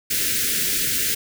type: band-stop noise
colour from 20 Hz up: white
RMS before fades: -22 dBFS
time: 0.1-1.15 s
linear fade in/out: 10 ms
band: 490 to 1500 Hz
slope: 48 dB/octave
effects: none